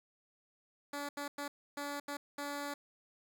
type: tone bursts at uneven times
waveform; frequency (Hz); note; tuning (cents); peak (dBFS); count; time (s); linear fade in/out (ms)
10% pulse; 286.8; D4; -41; -30; 6; 0.93-1.09 / 1.17-1.28 / 1.38-1.48 / 1.77-2 / 2.08-2.17 / 2.38-2.74; 5
effects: none